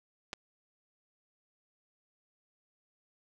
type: clicks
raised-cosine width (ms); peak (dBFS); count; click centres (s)
0.2; -19 / -27; 2; 0.331 / 0.336
effects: none